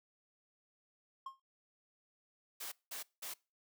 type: tone with exponential decay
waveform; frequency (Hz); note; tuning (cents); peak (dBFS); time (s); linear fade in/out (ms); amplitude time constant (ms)
triangle; 1070; C6; +38; -37; 1.26-1.4; 5; 29
type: noise bursts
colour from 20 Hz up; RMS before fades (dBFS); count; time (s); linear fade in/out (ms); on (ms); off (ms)
white; -44; 3; 2.6-3.34; 10; 120; 190
effects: noise-tail reverb RT60 0.3 s tail -24 dB re dry + high-pass 400 Hz 12 dB/octave